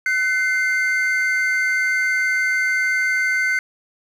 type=tone pair together; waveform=triangle; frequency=1513.1 / 2093 Hz; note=F#6 / C7; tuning=+38 / 0 cents; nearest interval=tritone; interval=562 cents; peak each=-18 dBFS; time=0.06-3.59 s; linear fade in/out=2 ms; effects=9-bit